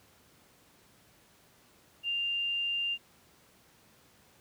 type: tone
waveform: sine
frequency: 2794 Hz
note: F7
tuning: in tune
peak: -29 dBFS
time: 2.03-2.98 s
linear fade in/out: 50 ms
effects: pink hiss -62 dBFS RMS until 4.4 s + high-pass 80 Hz 12 dB/octave